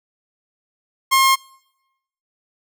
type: tone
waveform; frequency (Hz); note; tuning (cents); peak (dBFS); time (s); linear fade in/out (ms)
sawtooth; 1069; C6; +37; -8; 1.11-1.36; 20
effects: noise-tail reverb RT60 0.9 s tail -26 dB re dry